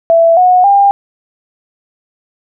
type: tone with pitch steps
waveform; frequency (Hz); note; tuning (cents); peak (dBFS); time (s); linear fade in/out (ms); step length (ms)
sine; 665 / 729.4 / 800; E5 / F#5 / G5; +15 / -25 / +35; -4; 0.1-0.91; 0; 270
effects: none